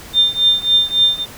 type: tone with tremolo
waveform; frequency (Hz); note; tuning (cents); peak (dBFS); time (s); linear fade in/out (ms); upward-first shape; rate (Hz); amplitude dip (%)
sine; 3600; A7; +39; -7; 0.13-1.26; 50; triangle; 3.6; 95
effects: pink hiss -36 dBFS RMS until 1.37 s